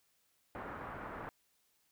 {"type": "low-pass noise", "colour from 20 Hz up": "white", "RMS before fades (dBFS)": -45, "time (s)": [0.55, 1.29], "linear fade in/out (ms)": 0, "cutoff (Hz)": 1500, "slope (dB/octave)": 24, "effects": ["white hiss -75 dBFS RMS until 1.91 s"]}